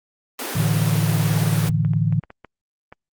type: high-pass noise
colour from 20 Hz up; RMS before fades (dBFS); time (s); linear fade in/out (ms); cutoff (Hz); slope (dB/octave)
pink; -28; 0.39-1.69; 2; 250; 48
type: chord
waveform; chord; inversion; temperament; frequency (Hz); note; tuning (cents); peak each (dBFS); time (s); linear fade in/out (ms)
sine; A suspended fourth; none; just; 110 / 146.67 / 165; A2 / D3 / E3; 0 / -2 / +2; -21; 0.55-2.2; 10
type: clicks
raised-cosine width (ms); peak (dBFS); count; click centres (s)
0.5; -24; 7; 1.849 / 1.935 / 2.125 / 2.237 / 2.304 / 2.447 / 2.925
effects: Opus 24 kbps

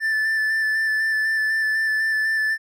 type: tone with vibrato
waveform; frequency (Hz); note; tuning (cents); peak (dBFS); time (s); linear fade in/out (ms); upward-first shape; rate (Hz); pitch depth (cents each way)
triangle; 1760; A6; 0; -17; 0-2.58; 50; square; 4; 14
effects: none

